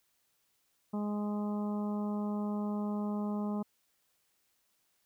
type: harmonic tone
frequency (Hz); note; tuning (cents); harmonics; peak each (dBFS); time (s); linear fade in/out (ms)
207.7; G#3; 0; 1 / 2 / 3 / 4 / 5 / 6; -32 / -43 / -45 / -46 / -48 / -52; 0.93-3.63; 10
effects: white hiss -75 dBFS RMS until 5.05 s

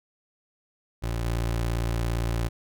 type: tone with level steps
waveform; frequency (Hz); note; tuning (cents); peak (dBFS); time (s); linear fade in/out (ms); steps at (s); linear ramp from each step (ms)
25% pulse; 57.5; A#1; -23; -23 / -21; 1.02-2.49; 20; 1.25; 2
effects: none

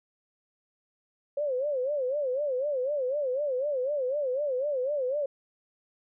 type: tone with vibrato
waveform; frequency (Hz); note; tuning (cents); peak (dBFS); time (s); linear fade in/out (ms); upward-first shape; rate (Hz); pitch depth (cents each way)
sine; 546; C#5; -26; -26; 1.37-5.26; 5; sine; 4; 160
effects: none

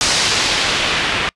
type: noise with low-pass filter sweep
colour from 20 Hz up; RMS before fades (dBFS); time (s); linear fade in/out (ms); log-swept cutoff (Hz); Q
white; -17; 0.01-1.29; 0; 5900 to 2500; 1.2
effects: noise-tail reverb RT60 0.1 s tail -26 dB re dry + resampled to 24000 Hz

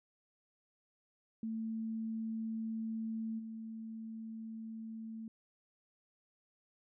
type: tone with level steps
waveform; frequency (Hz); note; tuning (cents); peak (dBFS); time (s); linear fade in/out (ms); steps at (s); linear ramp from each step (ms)
sine; 223; A3; +23; -36 / -42; 1.43-5.28; 2; 3.38; 20
effects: none

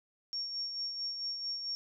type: tone with tremolo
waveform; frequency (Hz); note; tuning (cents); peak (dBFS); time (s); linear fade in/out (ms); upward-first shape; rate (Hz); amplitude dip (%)
sine; 5520; F8; -21; -33; 0.33-1.75; 0; sine; 4.5; 45
effects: none

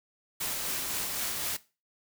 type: noise with tremolo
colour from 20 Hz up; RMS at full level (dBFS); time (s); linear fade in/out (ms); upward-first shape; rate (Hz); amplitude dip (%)
white; -32; 0.4-1.57; 10; sine; 3.9; 25
effects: noise-tail reverb RT60 0.3 s tail -18 dB re dry

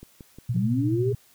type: click train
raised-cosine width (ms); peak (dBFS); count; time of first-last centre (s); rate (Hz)
3; -29; 4; 0.03-0.564; 5.62
type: tone with tremolo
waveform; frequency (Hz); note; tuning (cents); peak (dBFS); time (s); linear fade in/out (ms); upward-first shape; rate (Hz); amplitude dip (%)
sine; 120; B2; -49; -21; 0.49-1.15; 5; sine; 14; 60
type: linear sweep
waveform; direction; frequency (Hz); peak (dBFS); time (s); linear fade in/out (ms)
sine; up; 164.9 to 415.3; -23; 0.54-1.13; 10
effects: white hiss -58 dBFS RMS until 1.34 s

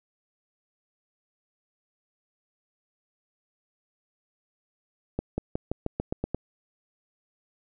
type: accelerating click train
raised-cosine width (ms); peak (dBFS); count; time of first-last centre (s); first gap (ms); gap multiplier
2; -14; 9; 5.19-6.346; 190; 0.92
effects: none

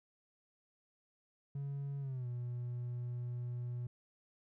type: tone with pitch glide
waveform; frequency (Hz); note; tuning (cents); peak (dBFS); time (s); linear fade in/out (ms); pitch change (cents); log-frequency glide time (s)
triangle; 140 to 121.88; C#3 to B2; +18 to -22; -35; 1.55-3.87; 5; -240; 2-2.27
effects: tanh soft clip ceiling -32 dBFS

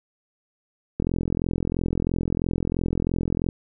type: click train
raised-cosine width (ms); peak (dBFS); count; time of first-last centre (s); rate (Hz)
3; -11; 108; 1-3.488; 43
effects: none

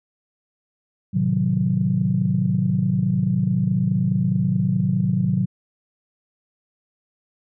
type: chord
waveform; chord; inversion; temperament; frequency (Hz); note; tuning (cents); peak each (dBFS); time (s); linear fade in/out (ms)
sine; A diminished seventh; none; equal with one note detuned; 110.38 / 130.81 / 155.56 / 185; A2 / C3 / Eb3 / Gb3; +6 / 0 / 0 / 0; -25 / -23 / -24 / -20; 1.13-5.46; 20
effects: tanh soft clip ceiling -7 dBFS

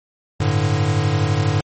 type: chord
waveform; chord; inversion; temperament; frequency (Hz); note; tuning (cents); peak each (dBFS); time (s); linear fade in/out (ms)
square; G suspended second; none; equal; 98 / 110 / 146.83; G2 / A2 / D3; 0 / 0 / 0; -21; 0.4-1.61; 5
effects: MP3 32 kbps

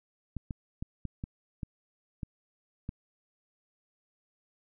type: clicks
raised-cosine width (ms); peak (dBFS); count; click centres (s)
5; -23; 8; 0.367 / 0.508 / 0.825 / 1.053 / 1.239 / 1.632 / 2.232 / 2.891
effects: none

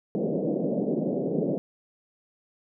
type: band-pass noise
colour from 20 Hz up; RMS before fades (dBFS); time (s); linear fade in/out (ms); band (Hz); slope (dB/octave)
pink; -27; 0.15-1.58; 0; 160 to 600; 48
effects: none

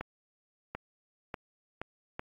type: accelerating click train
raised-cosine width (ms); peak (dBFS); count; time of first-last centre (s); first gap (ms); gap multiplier
0.5; -21; 5; 0.01-2.194; 740; 0.8
effects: AAC 48 kbps

